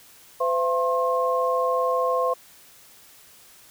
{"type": "tone cluster", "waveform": "sine", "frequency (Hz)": [510, 677, 1068], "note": ["C5", "E5", "C6"], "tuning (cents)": [-44, 46, 35], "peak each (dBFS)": [-23, -27, -24], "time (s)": [0.4, 2.34], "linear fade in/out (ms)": 10, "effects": ["white hiss -51 dBFS RMS until 3.7 s"]}